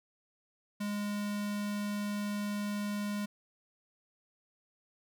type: tone with notch filter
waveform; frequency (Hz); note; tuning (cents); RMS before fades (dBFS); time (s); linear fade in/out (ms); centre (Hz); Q
square; 206; G#3; -14; -35; 0.8-3.26; 10; 510; 1.7
effects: none